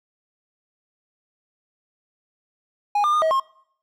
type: tone with pitch steps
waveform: triangle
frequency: 824 / 1200 / 1221 / 639 / 1071 Hz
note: G#5 / D6 / D#6 / D#5 / C6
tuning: -14 / +37 / -33 / +46 / +40 cents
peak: -15 dBFS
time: 2.95-3.4 s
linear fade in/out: 5 ms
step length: 90 ms
effects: noise-tail reverb RT60 0.7 s tail -24 dB re dry